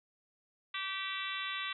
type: harmonic tone with a mistuned harmonic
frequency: 385.9 Hz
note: G4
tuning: 27 cents flat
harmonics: 3 / 4 / 5 / 6 / 7 / 8 / 9 / 10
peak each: -42 / -45 / -42 / -45 / -43 / -48 / -43 / -46 dBFS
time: 0.74-1.73 s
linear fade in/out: 5 ms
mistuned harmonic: 5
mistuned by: +22 cents
effects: none